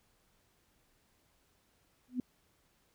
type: tone with exponential growth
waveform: sine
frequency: 250 Hz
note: B3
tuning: 21 cents sharp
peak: -27 dBFS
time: 2.08-2.2 s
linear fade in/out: 2 ms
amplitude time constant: 25 ms
effects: pink hiss -72 dBFS RMS until 2.94 s